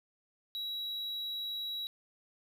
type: tone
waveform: triangle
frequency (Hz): 3883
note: B7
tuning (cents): -30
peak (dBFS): -34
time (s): 0.55-1.87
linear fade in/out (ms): 0
effects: none